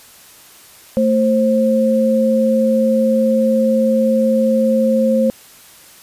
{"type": "tone pair together", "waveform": "sine", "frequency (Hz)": [223.4, 529], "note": ["A3", "C5"], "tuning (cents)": [27, 19], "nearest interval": "octave + minor third", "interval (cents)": 1492, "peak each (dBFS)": -14, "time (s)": [0.97, 5.3], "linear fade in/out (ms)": 0, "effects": ["white hiss -43 dBFS RMS until 6.02 s", "resampled to 32000 Hz"]}